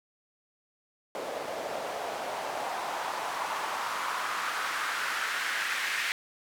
white noise with band-pass filter sweep, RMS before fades -33 dBFS, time 1.15-6.12 s, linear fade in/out 0 ms, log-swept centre 530 to 1900 Hz, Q 2.3, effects none

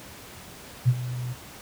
sine tone with ADSR envelope, 124.1 Hz, B2, 9 cents sharp, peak -13 dBFS, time 0.85-1.35 s, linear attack 33 ms, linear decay 53 ms, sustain -15 dB, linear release 37 ms, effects pink hiss -44 dBFS RMS until 1.61 s + high-pass 60 Hz 12 dB/octave

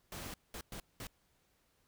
pink noise bursts at uneven times, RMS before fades -45 dBFS, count 4, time 0.12-0.34 / 0.54-0.61 / 0.72-0.8 / 1-1.07 s, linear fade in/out 2 ms, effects pink hiss -74 dBFS RMS until 1.87 s

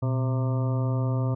harmonic tone with a mistuned harmonic, 131.6 Hz, C3, 10 cents sharp, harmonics 1 / 2 / 3 / 4 / 5 / 7 / 8 / 9, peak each -23 / -33 / -39 / -37 / -39 / -42 / -46 / -42 dBFS, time 0.02-1.35 s, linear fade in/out 10 ms, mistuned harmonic 1, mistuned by -120 cents, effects none

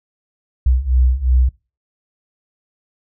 sine beating tone pair, 61.74 / 64.54 Hz, B1 / C2, 0 / -23 cents, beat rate 2.8 Hz, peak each -15 / -13 dBFS, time 0.66-1.49 s, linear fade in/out 5 ms, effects noise-tail reverb RT60 0.3 s tail -23 dB re dry + tanh soft clip ceiling -5 dBFS

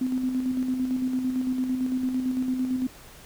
sine tone with tremolo, 256.1 Hz, C4, 37 cents flat, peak -22 dBFS, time 0.01-2.87 s, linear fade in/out 5 ms, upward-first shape square, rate 8.9 Hz, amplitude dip 40%, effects pink hiss -48 dBFS RMS until 3.25 s

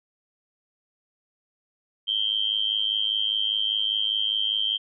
sine tone with amplitude modulation, 3148 Hz, G7, 7 cents sharp, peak -18 dBFS, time 2.07-4.78 s, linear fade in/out 20 ms, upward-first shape sine, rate 105 Hz, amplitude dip 95%, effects none

